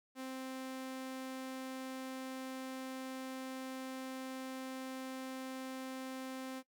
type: tone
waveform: sawtooth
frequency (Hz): 261.6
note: C4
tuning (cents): 0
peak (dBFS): -38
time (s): 0.15-6.63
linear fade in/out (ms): 50
effects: noise-tail reverb RT60 0.1 s tail -17 dB re dry